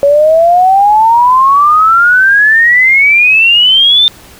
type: exponential sweep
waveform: sine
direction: up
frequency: 558 to 3625 Hz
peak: -3 dBFS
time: 0.03-4.08 s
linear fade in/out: 0 ms
effects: pink hiss -36 dBFS RMS until 4.39 s